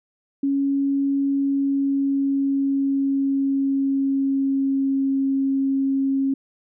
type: tone with pitch glide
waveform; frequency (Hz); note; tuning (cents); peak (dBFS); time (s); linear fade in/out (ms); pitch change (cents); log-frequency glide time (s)
sine; 277.2 to 271.2; C#4 to C#4; 0 to -38; -18; 0.43-6.34; 5; -38; 1.29-5.15
effects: none